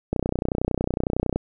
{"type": "click train", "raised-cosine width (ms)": 2, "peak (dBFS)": -9, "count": 39, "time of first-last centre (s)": [0.13, 1.36], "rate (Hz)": 30.9, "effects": []}